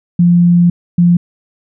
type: tone pair in turn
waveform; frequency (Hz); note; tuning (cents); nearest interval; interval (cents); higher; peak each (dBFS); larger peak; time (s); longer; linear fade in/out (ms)
sine; 174 / 174; F3 / F3; -6 / -6; unison; 0; neither; -5; neither; 0.19-0.7 / 0.98-1.17; first; 5
effects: none